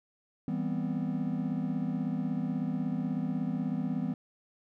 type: chord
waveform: triangle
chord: C major seventh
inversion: first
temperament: just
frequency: 163.52 / 196.22 / 245.3 / 261.6 Hz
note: E3 / G3 / B3 / C4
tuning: -14 / +2 / -12 / 0 cents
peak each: -33 / -33 / -32 / -35 dBFS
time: 0.48-4.14 s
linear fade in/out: 2 ms
effects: none